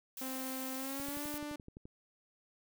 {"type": "noise", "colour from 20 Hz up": "blue", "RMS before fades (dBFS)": -44, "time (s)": [0.17, 1.38], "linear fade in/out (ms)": 2}
{"type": "tone with pitch glide", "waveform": "sawtooth", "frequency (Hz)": [261.6, 295.3], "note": ["C4", "D4"], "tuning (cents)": [0, 10], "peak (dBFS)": -36, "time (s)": [0.21, 1.56], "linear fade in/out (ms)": 5, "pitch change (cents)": 210, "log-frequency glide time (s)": [0.76, 1.26]}
{"type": "click train", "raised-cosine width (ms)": 3, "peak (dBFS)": -36, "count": 11, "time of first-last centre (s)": [1, 1.855], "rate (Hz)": 11.7}
{"effects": []}